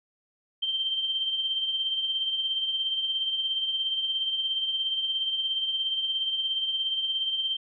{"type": "tone with tremolo", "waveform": "sine", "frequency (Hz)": 3136, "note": "G7", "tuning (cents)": 0, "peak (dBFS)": -23, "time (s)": [0.62, 7.57], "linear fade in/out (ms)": 10, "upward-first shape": "triangle", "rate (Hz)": 17, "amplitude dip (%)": 55, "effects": []}